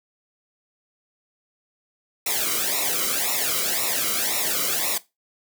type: noise with flanger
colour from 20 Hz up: white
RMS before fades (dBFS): -24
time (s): 2.26-4.98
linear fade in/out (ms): 5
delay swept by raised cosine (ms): 0.63 to 1.17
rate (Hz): 1.9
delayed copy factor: -0.9
effects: noise-tail reverb RT60 0.2 s tail -17 dB re dry